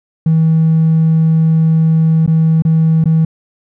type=tone with dropouts; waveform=triangle; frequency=160.8 Hz; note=E3; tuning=43 cents flat; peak=-4 dBFS; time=0.26-3.25 s; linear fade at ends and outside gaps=5 ms; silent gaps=2.263-2.276 / 2.622-2.65 / 3.041-3.056 s; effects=tanh soft clip ceiling -4 dBFS